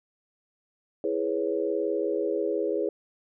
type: chord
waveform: sine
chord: C# minor seventh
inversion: first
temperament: equal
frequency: 329.6 / 415.3 / 493.9 / 554.4 Hz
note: E4 / G#4 / B4 / C#5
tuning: 0 / 0 / 0 / 0 cents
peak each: -31 / -28 / -31 / -32 dBFS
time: 1.04-2.89 s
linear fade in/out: 2 ms
effects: none